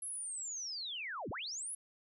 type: linear two-way sweep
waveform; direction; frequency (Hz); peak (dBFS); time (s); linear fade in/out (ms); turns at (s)
sine; down then up; 11090 to 57 to 11090; -39; 0.02-1.75; 5; 1.3
effects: none